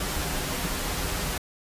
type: noise with comb filter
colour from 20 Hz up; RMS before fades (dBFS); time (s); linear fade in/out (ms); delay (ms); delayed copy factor
pink; -29; 0-1.38; 5; 9; -0.5
effects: resampled to 32000 Hz